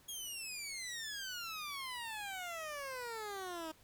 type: exponential sweep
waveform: 15% pulse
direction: down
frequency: 3322 to 311.1 Hz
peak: -35 dBFS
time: 0.08-3.72 s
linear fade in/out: 10 ms
effects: pink hiss -65 dBFS RMS until 3.83 s